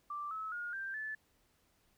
sine tone with pitch steps, 1174.7 / 1295.9 / 1429.6 / 1577.1 / 1739.8 Hz, D6 / E6 / F6 / G6 / A6, 0 / -30 / +40 / +10 / -20 cents, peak -38 dBFS, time 0.1-1.15 s, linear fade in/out 5 ms, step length 210 ms, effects pink hiss -73 dBFS RMS until 1.97 s

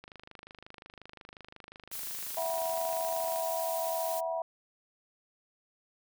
click train, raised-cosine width 0.3 ms, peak -31 dBFS, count 86, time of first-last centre 0.04-3.36 s, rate 25.6 Hz
blue noise, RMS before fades -39 dBFS, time 1.91-4.21 s, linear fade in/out 20 ms
sine chord, E suspended second, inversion none, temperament equal with one note detuned, 659.3 / 740 / 966.3 Hz, E5 / F#5 / B5, 0 / 0 / -38 cents, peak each -32 / -38 / -38 dBFS, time 2.37-4.42 s, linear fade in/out 2 ms
effects none

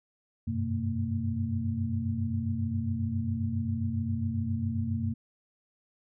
sine tone cluster, 93 / 100.4 / 124.9 / 228 Hz, F#2 / G2 / B2 / A#3, +9 / +42 / +20 / -38 cents, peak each -32 / -35 / -35 / -32 dBFS, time 0.47-5.14 s, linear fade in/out 10 ms, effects none

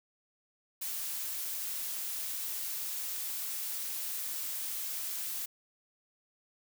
blue noise, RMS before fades -37 dBFS, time 0.81-5.46 s, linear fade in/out 10 ms, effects none

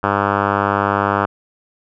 5% pulse tone with low-pass filter, 100 Hz, G2, 35 cents sharp, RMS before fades -17 dBFS, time 0.03-1.26 s, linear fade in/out 10 ms, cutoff 1400 Hz, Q 2.6, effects none

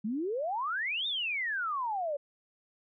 sine exponential two-way sweep, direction up then down, 200.5 to 3715 to 553 Hz, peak -30 dBFS, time 0.04-2.17 s, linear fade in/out 10 ms, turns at 1.07 s, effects none

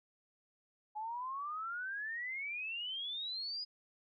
sine exponential sweep, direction up, 838 to 5000 Hz, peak -38 dBFS, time 0.95-3.65 s, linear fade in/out 20 ms, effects none

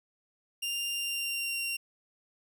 sawtooth tone with pitch glide, 2794 to 2760 Hz, F7 to F7, 0 to -21 cents, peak -28 dBFS, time 0.62-1.77 s, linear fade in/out 10 ms, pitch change -21 cents, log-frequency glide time 0.92-1.57 s, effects none

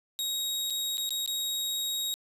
sawtooth tone with dropouts, 3783 Hz, A#7, 25 cents sharp, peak -26 dBFS, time 0.19-2.14 s, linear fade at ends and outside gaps 0 ms, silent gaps 0.7-0.705 / 0.972-0.98 / 1.092-1.106 / 1.261-1.276 s, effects resampled to 32000 Hz + 9-bit

